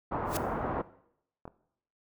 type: low-pass noise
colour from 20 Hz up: white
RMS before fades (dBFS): -33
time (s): 0.11-0.82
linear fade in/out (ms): 10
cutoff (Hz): 1100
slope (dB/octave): 24
type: noise with exponential growth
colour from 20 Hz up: white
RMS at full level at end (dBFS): -31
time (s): 0.25-0.37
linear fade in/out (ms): 2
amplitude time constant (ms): 24
type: clicks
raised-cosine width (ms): 1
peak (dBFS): -29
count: 2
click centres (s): 1.454 / 1.478
effects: noise-tail reverb RT60 0.7 s tail -17 dB re dry